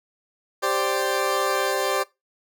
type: chord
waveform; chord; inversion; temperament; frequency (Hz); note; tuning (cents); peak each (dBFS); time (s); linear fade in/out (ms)
20% pulse; G suspended fourth; none; equal; 392 / 523.3 / 587.3; G4 / C5 / D5; 0 / 0 / 0; -21; 0.62-2.04; 20
effects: noise-tail reverb RT60 0.2 s tail -20 dB re dry